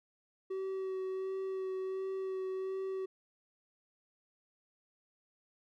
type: tone with vibrato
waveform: triangle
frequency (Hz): 380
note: F#4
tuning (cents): +46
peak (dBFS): -33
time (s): 0.5-3.06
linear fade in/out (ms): 10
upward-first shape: sine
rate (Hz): 1.4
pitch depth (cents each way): 14
effects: none